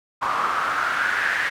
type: noise with band-pass filter sweep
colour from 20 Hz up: pink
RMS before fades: -23 dBFS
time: 0.21-1.5 s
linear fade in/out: 20 ms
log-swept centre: 1100 to 1800 Hz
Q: 5.4
effects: none